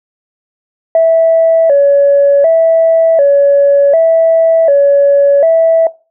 sine tone with vibrato, 608 Hz, D#5, 40 cents flat, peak -3 dBFS, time 0.95-5.87 s, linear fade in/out 2 ms, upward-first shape square, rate 0.67 Hz, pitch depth 130 cents each way, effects noise-tail reverb RT60 0.3 s tail -20 dB re dry + tanh soft clip ceiling 0 dBFS

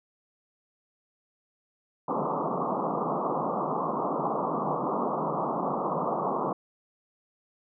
white band-pass noise, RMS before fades -29 dBFS, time 2.08-6.53 s, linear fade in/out 5 ms, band 140 to 1200 Hz, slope 96 dB/octave, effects none

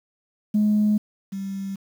sine tone pair in turn, 210.7 / 194.94 Hz, G#3 / G3, +25 / -9 cents, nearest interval minor second, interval 134 cents, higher first, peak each -15 / -27 dBFS, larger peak first, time 0.54-0.98 / 1.32-1.76 s, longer neither, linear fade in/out 10 ms, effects tanh soft clip ceiling -13 dBFS + 8-bit

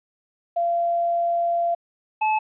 sine / square tone pair in turn, 686 / 864.3 Hz, F5 / A5, -31 / -31 cents, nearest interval major third, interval 400 cents, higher second, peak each -19 dBFS, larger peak neither, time 0.56-1.75 / 2.21-2.39 s, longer first, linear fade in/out 10 ms, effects resampled to 8000 Hz + 10-bit

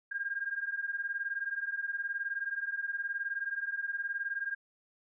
sine beating tone pair, 1600 / 1619 Hz, G6 / G#6, +35 / -45 cents, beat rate 19 Hz, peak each -37 / -35 dBFS, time 0.11-4.55 s, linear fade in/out 10 ms, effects none

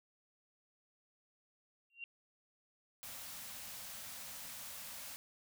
sine tone with exponential growth, 2762 Hz, F7, 20 cents flat, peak -39 dBFS, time 1.9-2.04 s, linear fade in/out 1 ms, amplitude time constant 29 ms
white band-stop noise, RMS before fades -48 dBFS, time 3.03-5.16 s, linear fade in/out 0 ms, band 280 to 490 Hz, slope 96 dB/octave
effects none

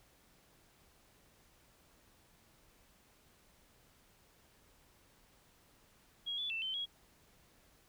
sine tone with pitch steps, 3299 / 3454 / 2669 / 3081 / 3312 Hz, G#7 / A7 / E7 / G7 / G#7, -12 / -33 / +21 / -31 / -5 cents, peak -36 dBFS, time 6.26-6.86 s, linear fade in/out 20 ms, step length 120 ms, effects pink hiss -67 dBFS RMS until 7.88 s

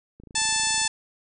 click train, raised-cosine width 3 ms, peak -33 dBFS, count 19, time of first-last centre 0.2-0.852 s, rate 27.6 Hz
harmonic tone, 880 Hz, A5, in tune, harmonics 1 / 2 / 3 / 4 / 5 / 6 / 7 / 8 / 9 / 10, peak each -31 / -31 / -31 / -31 / -31 / -31 / -31 / -31 / -31 / -31 dBFS, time 0.35-0.88 s, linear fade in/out 5 ms
effects none

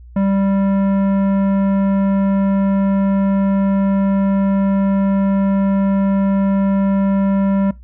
sine tone with tanh clipping, 196 Hz, G3, in tune, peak -15 dBFS, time 0.16-7.71 s, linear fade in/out 5 ms, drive 14 dB, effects noise-tail reverb RT60 0.2 s tail -21 dB re dry + added 60 Hz sine -36 dBFS peak until 7.83 s

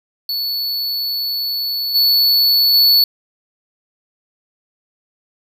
square tone with level steps, 4435 Hz, C#8, in tune, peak -19 / -11 / -9 dBFS, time 0.29-3.04 s, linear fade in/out 2 ms, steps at 1.94 / 2.73 s, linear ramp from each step 20 ms, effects none

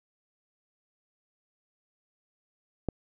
click, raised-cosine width 2 ms, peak -15 dBFS, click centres 2.887 s, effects none

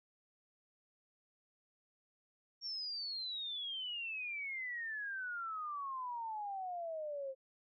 sine exponential sweep, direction down, 5570 to 523.3 Hz, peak -39 dBFS, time 2.61-7.35 s, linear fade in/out 50 ms, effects none

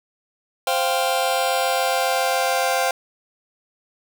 sawtooth chord, C suspended fourth, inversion none, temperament just, 523.3 / 697.7 / 784.9 Hz, C5 / F5 / G5, 0 / -2 / +2 cents, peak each -19 dBFS, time 0.67-2.91 s, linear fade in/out 2 ms, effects none

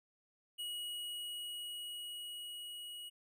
square tone with level ramp, 2906 Hz, F#7, 32 cents flat, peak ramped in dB -40 to -46 dBFS, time 0.58-3.1 s, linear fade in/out 20 ms, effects none

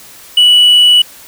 sine tone with hard clipping, 2949 Hz, F#7, 6 cents flat, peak -4 dBFS, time 0.37-1.02 s, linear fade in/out 5 ms, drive 2 dB, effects white hiss -36 dBFS RMS until 1.27 s

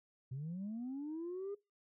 sine linear sweep, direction up, 123.6 to 411.3 Hz, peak -38 dBFS, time 0.31-1.55 s, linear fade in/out 10 ms, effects noise-tail reverb RT60 0.2 s tail -21 dB re dry + tanh soft clip ceiling -37 dBFS

